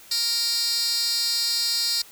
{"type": "tone with high-pass filter", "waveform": "15% pulse", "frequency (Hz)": 466.2, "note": "A#4", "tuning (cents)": 0, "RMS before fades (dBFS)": -24, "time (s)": [0.11, 2.02], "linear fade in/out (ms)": 5, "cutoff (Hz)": 4500, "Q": 3.3, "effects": ["white hiss -48 dBFS RMS until 2.11 s"]}